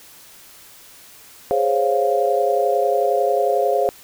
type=chord; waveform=sine; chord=Db major seventh; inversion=second; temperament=equal; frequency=415.3 / 523.3 / 554.4 / 698.5 Hz; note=Ab4 / C5 / Db5 / F5; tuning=0 / 0 / 0 / 0 cents; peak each=-21 / -21 / -22 / -20 dBFS; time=1.51-3.89 s; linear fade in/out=0 ms; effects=white hiss -45 dBFS RMS until 4.03 s